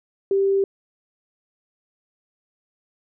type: tone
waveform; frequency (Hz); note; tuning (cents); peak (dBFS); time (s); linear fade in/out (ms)
sine; 392; G4; 0; -16; 0.31-0.64; 2
effects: none